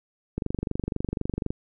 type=click train; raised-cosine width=3 ms; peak=-14 dBFS; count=28; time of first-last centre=0.38-1.505 s; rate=24 Hz; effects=none